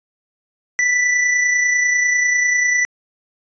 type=tone with amplitude modulation; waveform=square; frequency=1975.5 Hz; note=B6; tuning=in tune; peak=-13 dBFS; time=0.79-2.85 s; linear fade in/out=0 ms; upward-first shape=sine; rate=30.1 Hz; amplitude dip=35%; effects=resampled to 16000 Hz